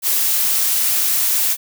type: noise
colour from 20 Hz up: blue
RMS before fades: -17 dBFS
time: 0.02-1.57 s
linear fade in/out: 50 ms
effects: none